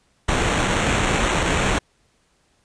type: noise with sample-and-hold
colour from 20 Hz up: pink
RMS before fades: -20 dBFS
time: 0.28-1.79 s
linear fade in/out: 10 ms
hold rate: 4900 Hz
effects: pink hiss -63 dBFS RMS until 2.64 s + resampled to 22050 Hz